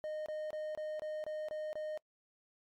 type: tone bursts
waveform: triangle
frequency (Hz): 615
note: D#5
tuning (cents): -20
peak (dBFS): -35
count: 8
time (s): 0.04-1.975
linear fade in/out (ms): 0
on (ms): 220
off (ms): 25
effects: noise-tail reverb RT60 0.1 s tail -25 dB re dry + MP3 64 kbps